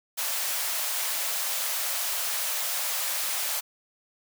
white high-pass noise, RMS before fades -29 dBFS, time 0.17-3.61 s, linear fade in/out 20 ms, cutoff 530 Hz, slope 48 dB/octave, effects none

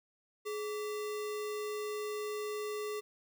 sine tone with sample-and-hold, 421.7 Hz, G#4, 26 cents sharp, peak -35 dBFS, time 0.45-3.01 s, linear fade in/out 20 ms, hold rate 1575 Hz, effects none

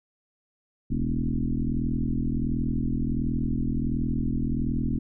sine tone with frequency modulation, 130.2 Hz, C3, 8 cents flat, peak -23 dBFS, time 0.9-4.99 s, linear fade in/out 10 ms, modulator 41.4 Hz, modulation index 3.8, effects none

